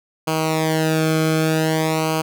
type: tone with flanger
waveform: sawtooth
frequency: 158.5 Hz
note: D#3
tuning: 32 cents sharp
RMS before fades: -19 dBFS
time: 0.27-2.22 s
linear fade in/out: 10 ms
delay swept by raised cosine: 0.54 to 1.08 ms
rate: 0.52 Hz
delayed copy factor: -0.85
effects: none